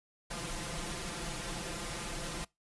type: noise with comb filter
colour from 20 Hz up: pink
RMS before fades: -39 dBFS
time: 0.3-2.45 s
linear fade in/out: 10 ms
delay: 5.8 ms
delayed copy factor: +0.95
effects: noise-tail reverb RT60 0.2 s tail -24 dB re dry + resampled to 24000 Hz

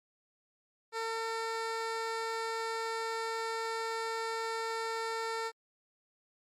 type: tone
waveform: 15% pulse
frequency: 451.9 Hz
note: A4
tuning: 46 cents sharp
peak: -27 dBFS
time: 0.92-5.52 s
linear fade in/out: 50 ms
effects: low-pass 8000 Hz 12 dB/octave + MP3 96 kbps

